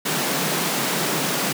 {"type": "high-pass noise", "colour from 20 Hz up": "pink", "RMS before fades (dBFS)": -23, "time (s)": [0.05, 1.53], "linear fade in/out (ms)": 10, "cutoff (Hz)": 140, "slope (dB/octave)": 96, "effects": []}